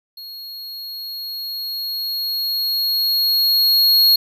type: tone with level ramp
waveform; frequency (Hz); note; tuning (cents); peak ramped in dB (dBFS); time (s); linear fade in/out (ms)
square; 4301; C8; +47; -33 to -10; 0.17-4.16; 5
effects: none